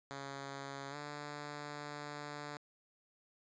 5% pulse tone with pitch glide, 138.59 to 146.83 Hz, C#3 to D3, 0 to 0 cents, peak -32 dBFS, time 0.11-2.57 s, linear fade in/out 0 ms, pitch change +100 cents, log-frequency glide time 0.9-0.96 s, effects resampled to 16000 Hz

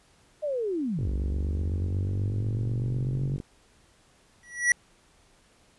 sine linear two-way sweep, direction down then up, 622.3 to 61.74 to 138.7 Hz, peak -26 dBFS, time 0.42-3.37 s, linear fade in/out 20 ms, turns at 1.09 s
click train, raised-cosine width 3 ms, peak -23 dBFS, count 117, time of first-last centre 0.99-3.402 s, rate 48.1 Hz
square tone with exponential growth, 1937 Hz, B6, 34 cents flat, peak -16 dBFS, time 4.43-4.72 s, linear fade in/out 2 ms, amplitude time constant 63 ms
effects pink hiss -61 dBFS RMS until 5.78 s + resampled to 24000 Hz

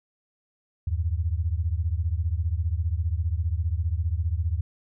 sine beating tone pair, 77.78 / 92.78 Hz, D#2 / F#2, 0 / +5 cents, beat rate 15 Hz, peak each -25 / -27 dBFS, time 0.87-4.61 s, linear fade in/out 5 ms, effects none

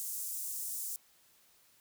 pink high-pass noise, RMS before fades -39 dBFS, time 0-0.96 s, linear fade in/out 0 ms, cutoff 7400 Hz, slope 24 dB/octave, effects white hiss -66 dBFS RMS until 1.8 s

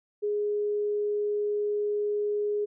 sine tone, 415.3 Hz, G#4, in tune, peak -25 dBFS, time 0.22-2.66 s, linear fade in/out 20 ms, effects none

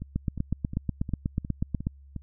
two click trains, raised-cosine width 5 ms, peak -22 / -14 dBFS, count 7 / 15, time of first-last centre 0.02-2.163 / 0.16-1.869 s, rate 2.8 / 8.19 Hz, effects added 69 Hz sine -48 dBFS peak until 2.22 s

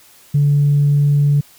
sine tone, 144.3 Hz, D3, 30 cents flat, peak -9 dBFS, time 0.34-1.41 s, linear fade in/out 10 ms, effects tanh soft clip ceiling -6 dBFS + white hiss -47 dBFS RMS until 1.58 s

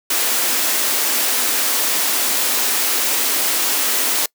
white high-pass noise, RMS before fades -18 dBFS, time 0.1-4.26 s, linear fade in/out 5 ms, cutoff 230 Hz, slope 48 dB/octave, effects noise-tail reverb RT60 0.1 s tail -24 dB re dry

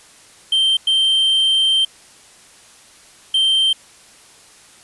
triangle tone bursts at uneven times, 3136 Hz, G7, in tune, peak -11 dBFS, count 3, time 0.52-0.77 / 0.87-1.85 / 3.34-3.73 s, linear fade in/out 5 ms, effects white hiss -46 dBFS RMS until 4.83 s + resampled to 24000 Hz

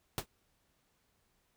pink noise with exponential decay, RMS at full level -30 dBFS, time 0.18-0.26 s, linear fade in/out 1 ms, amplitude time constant 17 ms, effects pink hiss -75 dBFS RMS until 1.56 s

